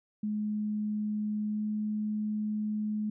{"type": "tone with pitch glide", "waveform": "sine", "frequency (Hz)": [211.2, 212.4], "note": ["G#3", "G#3"], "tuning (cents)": [29, 39], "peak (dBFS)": -29, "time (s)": [0.23, 3.1], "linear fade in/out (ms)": 5, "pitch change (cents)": 10, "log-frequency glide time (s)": [1.49, 1.62], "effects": []}